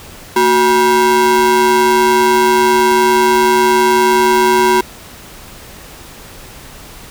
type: ring-modulated tone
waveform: square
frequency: 298.5 Hz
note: D4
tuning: 28 cents sharp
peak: -6 dBFS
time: 0.36-4.81 s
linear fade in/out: 5 ms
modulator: 668 Hz
effects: pink hiss -35 dBFS RMS until 7.1 s